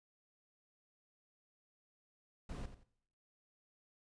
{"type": "noise with echo", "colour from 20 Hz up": "brown", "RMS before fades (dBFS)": -44, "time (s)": [2.49, 2.66], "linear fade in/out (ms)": 5, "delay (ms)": 88, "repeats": 2, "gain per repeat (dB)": -11, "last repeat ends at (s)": 2.836, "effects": ["noise-tail reverb RT60 0.7 s tail -20 dB re dry", "resampled to 22050 Hz"]}